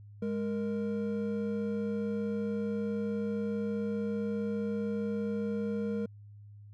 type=tone pair together; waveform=triangle; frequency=207.7 / 466.3 Hz; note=G#3 / A#4; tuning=0 / +1 cents; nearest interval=octave + major second; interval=1401 cents; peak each=-30 / -33 dBFS; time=0.22-6.06 s; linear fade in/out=5 ms; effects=added 103 Hz sine -48 dBFS peak until 6.73 s